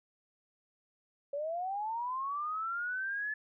sine linear sweep, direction up, 554.4 to 1734 Hz, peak -33 dBFS, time 1.33-3.34 s, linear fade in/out 5 ms, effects none

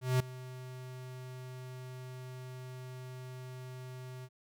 square tone with ADSR envelope, 127.8 Hz, C3, 40 cents flat, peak -25 dBFS, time 0.01-4.29 s, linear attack 190 ms, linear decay 5 ms, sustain -19 dB, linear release 51 ms, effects none

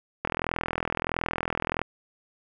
click train, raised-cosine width 0.5 ms, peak -11 dBFS, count 66, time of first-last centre 0.25-1.816 s, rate 41.5 Hz, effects none

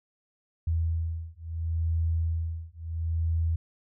sine beating tone pair, 81.8 / 82.53 Hz, E2 / E2, -13 / +3 cents, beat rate 0.73 Hz, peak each -29 / -29 dBFS, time 0.67-3.56 s, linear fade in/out 5 ms, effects none

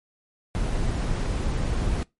brown noise, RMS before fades -25 dBFS, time 0.55-2.03 s, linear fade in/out 0 ms, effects noise-tail reverb RT60 0.2 s tail -22 dB re dry + MP3 48 kbps

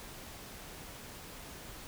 silence, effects pink hiss -48 dBFS RMS until 1.87 s

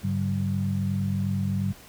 sine tone cluster, 100.7 / 143.5 / 191.9 Hz, G2 / D3 / G3, +47 / -40 / -37 cents, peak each -27 / -31 / -27 dBFS, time 0.03-1.73 s, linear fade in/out 20 ms, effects pink hiss -49 dBFS RMS until 1.88 s

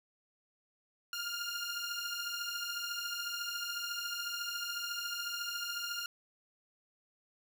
15% pulse beating tone pair, 1400 / 1414 Hz, F6 / F6, +4 / +21 cents, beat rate 14 Hz, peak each -33 / -33 dBFS, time 1.13-6.06 s, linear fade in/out 2 ms, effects none

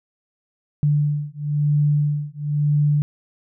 sine beating tone pair, 146.83 / 147.83 Hz, D3 / D3, 0 / +12 cents, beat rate 1 Hz, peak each -20 dBFS, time 0.83-3.02 s, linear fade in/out 0 ms, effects none

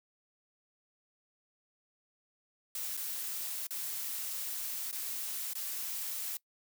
blue noise with dropouts, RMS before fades -38 dBFS, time 2.75-6.37 s, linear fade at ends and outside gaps 2 ms, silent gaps 2.969-2.974 / 3.669-3.707 / 4.913-4.927 / 5.534-5.552 s, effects noise-tail reverb RT60 0.1 s tail -22 dB re dry

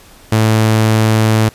sawtooth tone, 110 Hz, A2, in tune, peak -5 dBFS, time 0.32-1.49 s, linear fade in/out 5 ms, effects pink hiss -42 dBFS RMS until 1.54 s + resampled to 32000 Hz

